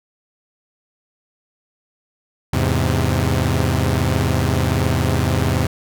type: chord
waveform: sawtooth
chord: E augmented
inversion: none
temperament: equal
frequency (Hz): 82.41 / 103.83 / 130.81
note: E2 / G#2 / B#2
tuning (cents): 0 / 0 / 0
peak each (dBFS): -16 / -17 / -16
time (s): 2.53-5.67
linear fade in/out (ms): 5
effects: none